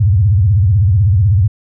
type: tone with vibrato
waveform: sine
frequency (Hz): 98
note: G2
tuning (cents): 0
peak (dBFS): -7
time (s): 0-1.48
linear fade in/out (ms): 10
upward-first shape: sine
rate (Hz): 16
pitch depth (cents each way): 260
effects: none